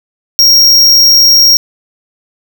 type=tone; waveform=square; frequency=5588 Hz; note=F8; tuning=in tune; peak=-3 dBFS; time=0.39-1.57 s; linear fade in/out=0 ms; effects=none